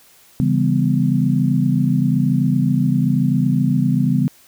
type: chord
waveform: sine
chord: C# half-diminished seventh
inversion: none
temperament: just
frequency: 138.59 / 166.31 / 199.57 / 249.5 Hz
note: C#3 / E3 / G3 / B3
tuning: 0 / +16 / +31 / +18 cents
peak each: -18 / -20 / -20 / -19 dBFS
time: 0.4-4.28 s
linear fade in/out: 0 ms
effects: white hiss -50 dBFS RMS until 4.47 s